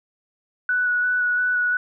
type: tone with vibrato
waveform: sine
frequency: 1476 Hz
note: F#6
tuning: 5 cents flat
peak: -18 dBFS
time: 0.69-1.77 s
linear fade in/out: 2 ms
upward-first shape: square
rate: 2.9 Hz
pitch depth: 11 cents each way
effects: none